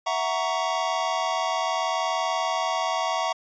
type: chord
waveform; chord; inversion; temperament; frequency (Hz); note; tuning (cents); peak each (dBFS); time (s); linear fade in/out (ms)
square; F# dominant seventh; third; equal with one note detuned; 659.3 / 740 / 932.3 / 1121; E5 / F#5 / A#5 / C#6; 0 / 0 / 0 / +19; -30; 0.06-3.33; 10
effects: resampled to 16000 Hz